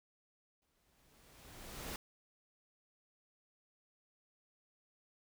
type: noise with exponential growth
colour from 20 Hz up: pink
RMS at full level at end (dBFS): -42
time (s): 0.62-1.96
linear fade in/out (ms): 1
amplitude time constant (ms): 290
effects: none